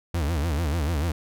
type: tone with vibrato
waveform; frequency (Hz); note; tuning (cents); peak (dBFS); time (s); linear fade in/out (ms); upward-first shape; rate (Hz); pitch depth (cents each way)
40% pulse; 78.3; D#2; +11; -22; 0.14-1.12; 5; sine; 6.8; 190
effects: none